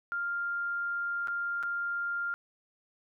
sine tone with dropouts, 1398 Hz, F6, 1 cent sharp, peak -30 dBFS, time 0.12-2.34 s, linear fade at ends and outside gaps 0 ms, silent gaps 1.273-1.282 / 1.628-1.634 s, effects none

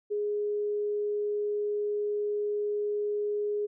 sine tone, 415.3 Hz, G#4, in tune, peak -27 dBFS, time 0.1-3.67 s, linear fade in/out 20 ms, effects none

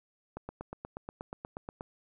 click train, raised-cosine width 1 ms, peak -25 dBFS, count 13, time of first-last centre 0.37-1.809 s, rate 8.34 Hz, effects none

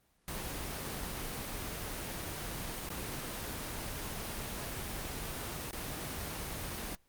pink noise with dropouts, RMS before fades -39 dBFS, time 0.28-6.95 s, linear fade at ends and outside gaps 0 ms, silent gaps 2.89-2.903 / 5.709-5.73 s, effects pink hiss -72 dBFS RMS until 7.08 s + Opus 24 kbps

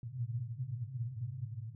pink band-pass noise, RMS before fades -40 dBFS, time 0.03-1.75 s, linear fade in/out 2 ms, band 110 to 130 Hz, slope 96 dB/octave, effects none

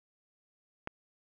click, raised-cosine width 0.5 ms, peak -21 dBFS, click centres 0.874 s, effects none

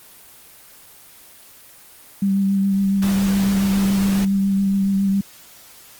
sine tone with vibrato, 196 Hz, G3, in tune, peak -15 dBFS, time 2.22-5.21 s, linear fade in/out 5 ms, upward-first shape triangle, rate 7.2 Hz, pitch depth 21 cents each way
pink noise, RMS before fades -29 dBFS, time 3.02-4.25 s, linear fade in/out 5 ms
effects white hiss -45 dBFS RMS until 5.99 s + Opus 24 kbps

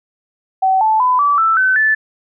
sine tone with pitch steps, 761 / 874.2 / 1004.1 / 1153.5 / 1325 / 1522 / 1748.3 Hz, F#5 / A5 / B5 / D6 / E6 / F#6 / A6, +48 / -11 / +28 / -31 / +9 / +48 / -12 cents, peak -10 dBFS, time 0.62-1.95 s, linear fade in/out 10 ms, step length 190 ms, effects none

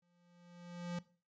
square tone with exponential growth, 174.7 Hz, F3, 1 cent sharp, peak -37 dBFS, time 0.02-0.99 s, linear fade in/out 5 ms, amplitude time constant 210 ms, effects noise-tail reverb RT60 0.4 s tail -19 dB re dry + resampled to 16000 Hz

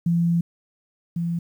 sine tone pair in turn, 170 / 170 Hz, F3 / F3, -46 / -46 cents, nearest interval unison, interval 0 cents, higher neither, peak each -17 / -22 dBFS, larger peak first, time 0.06-0.41 / 1.16-1.39 s, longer first, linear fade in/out 5 ms, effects 9-bit

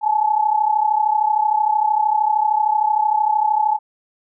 sine tone pair together, 846.9 / 880 Hz, G#5 / A5, +34 / 0 cents, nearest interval minor second, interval 66 cents, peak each -16 / -19 dBFS, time 0.01-3.79 s, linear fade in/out 50 ms, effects none

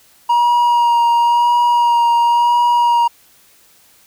triangle tone with vibrato, 950 Hz, A#5, 33 cents sharp, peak -8 dBFS, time 0.29-3.08 s, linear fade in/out 10 ms, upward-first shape sine, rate 0.96 Hz, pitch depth 16 cents each way, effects white hiss -50 dBFS RMS until 4.06 s

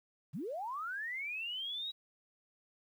sine linear sweep, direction up, 113 to 3874 Hz, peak -37 dBFS, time 0.33-1.92 s, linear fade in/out 20 ms, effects 11-bit

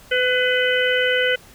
harmonic tone with a mistuned harmonic, 504 Hz, B4, 35 cents sharp, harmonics 1 / 3 / 4 / 5 / 6, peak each -20 / -21 / -24 / -29 / -24 dBFS, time 0.11-1.36 s, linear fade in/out 10 ms, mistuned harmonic 3, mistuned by -21 cents, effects pink hiss -47 dBFS RMS until 1.54 s

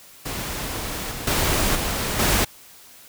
pink noise with level steps, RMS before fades -29 / -32 / -21 / -25 / -19 dBFS, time 0.25-2.45 s, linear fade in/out 10 ms, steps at 1.11 / 1.27 / 1.75 / 2.19 s, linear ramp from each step 5 ms, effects white hiss -47 dBFS RMS until 3.08 s

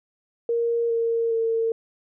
sine tone with pitch steps, 467.2 / 460.5 / 453.9 Hz, A#4 / A#4 / A#4, +4 / -21 / -46 cents, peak -20 dBFS, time 0.49-1.72 s, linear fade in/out 2 ms, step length 410 ms, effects none

